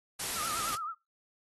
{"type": "noise", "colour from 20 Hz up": "white", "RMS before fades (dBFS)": -35, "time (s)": [0.19, 0.76], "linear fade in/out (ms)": 10}
{"type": "tone with vibrato", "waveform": "sine", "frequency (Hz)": 1278, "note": "D#6", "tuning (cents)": 46, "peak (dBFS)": -34, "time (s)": [0.34, 0.95], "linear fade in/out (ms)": 50, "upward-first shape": "triangle", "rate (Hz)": 9.4, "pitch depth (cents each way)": 130}
{"effects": ["noise-tail reverb RT60 0.2 s tail -19 dB re dry", "AAC 32 kbps"]}